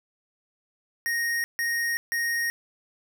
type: tone bursts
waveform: square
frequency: 1864.7 Hz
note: A#6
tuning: in tune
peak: -25 dBFS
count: 3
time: 1.06-2.5 s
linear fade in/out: 0 ms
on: 380 ms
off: 150 ms
effects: none